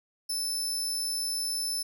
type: tone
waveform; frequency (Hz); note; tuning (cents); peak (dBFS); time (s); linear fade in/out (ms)
25% pulse; 5274; E8; 0; -24; 0.29-1.83; 10
effects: none